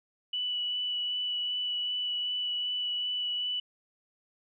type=tone with vibrato; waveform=sine; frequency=2960 Hz; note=F#7; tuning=in tune; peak=-29 dBFS; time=0.33-3.6 s; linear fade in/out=5 ms; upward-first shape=sine; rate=2.6 Hz; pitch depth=10 cents each way; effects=none